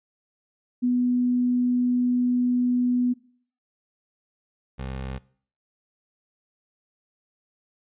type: tone pair in turn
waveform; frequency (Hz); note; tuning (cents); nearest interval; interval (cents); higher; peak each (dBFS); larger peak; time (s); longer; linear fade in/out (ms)
sine / 20% pulse; 246.9 / 65.7; B3 / C2; 0 / +8; octave + major seventh; 2292; first; -19 / -26; first; 0.82-3.14 / 4.78-5.19; first; 20
effects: noise-tail reverb RT60 0.5 s tail -20 dB re dry + resampled to 8000 Hz